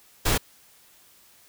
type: noise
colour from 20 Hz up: pink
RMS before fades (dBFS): -22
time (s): 0.25-0.38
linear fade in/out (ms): 10
effects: white hiss -56 dBFS RMS until 1.48 s